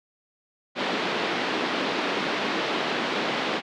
pink band-pass noise, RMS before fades -27 dBFS, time 0.75-3.62 s, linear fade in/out 50 ms, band 220 to 4000 Hz, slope 24 dB/octave, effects none

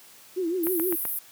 sine tone with vibrato, 349.2 Hz, F4, in tune, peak -24 dBFS, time 0.36-0.96 s, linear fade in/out 20 ms, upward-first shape triangle, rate 6.3 Hz, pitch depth 160 cents each way
white band-pass noise, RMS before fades -30 dBFS, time 0.63-1.19 s, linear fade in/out 5 ms, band 11000 to 16000 Hz, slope 48 dB/octave
click train, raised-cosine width 0.5 ms, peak -19 dBFS, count 4, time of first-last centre 0.67-1.053 s, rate 7.83 Hz
effects white hiss -51 dBFS RMS until 1.31 s + high-pass 100 Hz 12 dB/octave

